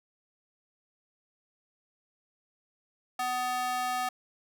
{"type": "tone with high-pass filter", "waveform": "square", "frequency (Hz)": 250, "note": "B3", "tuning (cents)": 21, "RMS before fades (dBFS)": -31, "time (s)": [3.19, 4.09], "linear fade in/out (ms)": 5, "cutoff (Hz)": 910, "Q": 3.5, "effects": []}